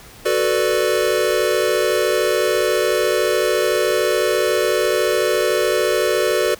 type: chord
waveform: square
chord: B minor seventh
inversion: second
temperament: equal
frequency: 370 / 440 / 493.9 / 587.3 Hz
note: F#4 / A4 / B4 / D5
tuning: 0 / 0 / 0 / 0 cents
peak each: -22 dBFS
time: 0.25-6.55 s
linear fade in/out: 10 ms
effects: pink hiss -42 dBFS RMS until 6.59 s